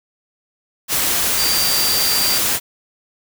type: tone in noise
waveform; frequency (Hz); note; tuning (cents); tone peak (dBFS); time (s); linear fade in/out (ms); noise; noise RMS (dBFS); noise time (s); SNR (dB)
sine; 4704; D8; +2; -19; 1.36-2.41; 50; white; -18; 0.88-2.6; -4
effects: none